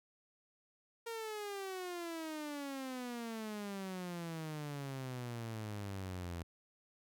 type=exponential sweep; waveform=sawtooth; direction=down; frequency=466.2 to 83.6 Hz; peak=-37 dBFS; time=1.06-6.43 s; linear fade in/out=10 ms; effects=none